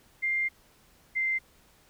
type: tone pair in turn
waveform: sine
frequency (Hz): 2100 / 2084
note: C7 / C7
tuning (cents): +6 / -7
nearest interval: unison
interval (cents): 13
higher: first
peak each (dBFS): -25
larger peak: neither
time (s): 0.22-0.49 / 1.15-1.39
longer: first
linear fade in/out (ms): 20
effects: pink hiss -61 dBFS RMS until 1.89 s